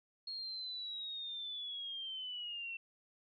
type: linear sweep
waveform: sine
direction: down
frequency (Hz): 4285 to 2689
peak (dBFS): -40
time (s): 0.27-2.77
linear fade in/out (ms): 5
effects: MP3 64 kbps